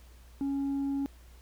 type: tone with tanh clipping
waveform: triangle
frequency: 277.2 Hz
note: C#4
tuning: in tune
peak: -29 dBFS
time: 0.41-1.06 s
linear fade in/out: 0 ms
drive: 7 dB
effects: added 60 Hz sine -51 dBFS peak until 1.41 s + pink hiss -61 dBFS RMS until 1.41 s